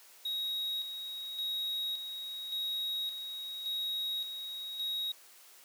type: tone with tremolo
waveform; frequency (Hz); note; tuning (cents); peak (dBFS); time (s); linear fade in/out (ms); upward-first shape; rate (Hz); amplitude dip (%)
triangle; 3791; A#7; +28; -31; 0.25-5.12; 5; square; 0.88; 50
effects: white hiss -57 dBFS RMS until 5.64 s + high-pass 400 Hz 12 dB/octave